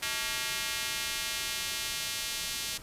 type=tone with high-pass filter sweep; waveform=square; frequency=126.5 Hz; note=B2; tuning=42 cents sharp; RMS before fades=-34 dBFS; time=0.02-2.78 s; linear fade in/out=10 ms; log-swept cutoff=2100 to 3500 Hz; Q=0.89; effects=pink hiss -49 dBFS RMS until 2.82 s + resampled to 32000 Hz